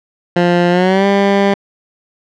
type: tone with pitch glide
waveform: 15% pulse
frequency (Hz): 175.1 to 198.83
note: F3 to G3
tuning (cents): +5 to +25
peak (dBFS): -3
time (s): 0.36-1.54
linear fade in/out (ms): 5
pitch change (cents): +220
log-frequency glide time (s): 0.7-1.06
effects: low-pass 3000 Hz 12 dB/octave